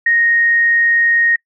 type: tone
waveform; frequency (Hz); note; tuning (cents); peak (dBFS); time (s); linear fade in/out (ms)
sine; 1864.7; A#6; 0; -10; 0.06-1.36; 5
effects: noise-tail reverb RT60 0.1 s tail -25 dB re dry